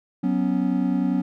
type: chord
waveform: triangle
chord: F# suspended fourth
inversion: none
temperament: equal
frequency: 185 / 246.9 / 277.2 Hz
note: F#3 / B3 / C#4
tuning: 0 / 0 / 0 cents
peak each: -22 dBFS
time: 0.23-1.22 s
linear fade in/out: 10 ms
effects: none